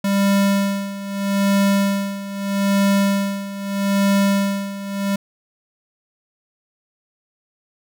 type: tone with tremolo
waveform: square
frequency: 198.3 Hz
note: G3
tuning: 20 cents sharp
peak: -14 dBFS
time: 0.04-5.16 s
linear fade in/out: 5 ms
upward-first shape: sine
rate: 0.79 Hz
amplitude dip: 80%
effects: none